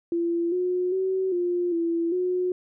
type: tone with pitch steps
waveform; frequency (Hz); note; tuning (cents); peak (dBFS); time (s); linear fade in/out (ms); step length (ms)
sine; 340.1 / 362 / 378.1 / 352.4 / 335.6 / 363.2; F4 / F#4 / F#4 / F4 / E4 / F#4; -46 / -38 / +38 / +16 / +31 / -32; -22; 0.12-2.52; 2; 400
effects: none